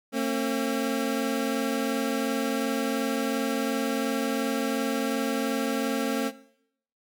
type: tone pair together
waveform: 25% pulse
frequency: 226.4 / 269.2 Hz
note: A3 / C4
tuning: +50 / +49 cents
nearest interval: minor third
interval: 299 cents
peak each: -24 dBFS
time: 0.12-6.32 s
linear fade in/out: 50 ms
effects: noise-tail reverb RT60 0.7 s tail -18 dB re dry